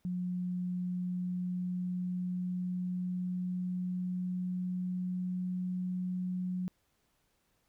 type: tone with pitch glide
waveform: sine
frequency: 180 to 182.2 Hz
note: F#3 to F#3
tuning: -47 to -26 cents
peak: -32 dBFS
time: 0.05-6.68 s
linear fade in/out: 0 ms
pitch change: +21 cents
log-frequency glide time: 0.77-5.81 s
effects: pink hiss -75 dBFS RMS until 7.68 s